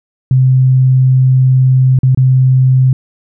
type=tone with dropouts; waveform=sine; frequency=129.9 Hz; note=C3; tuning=12 cents flat; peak=-5 dBFS; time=0.31-2.93 s; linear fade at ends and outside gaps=2 ms; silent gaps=1.989-2.032 / 2.148-2.174 s; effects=none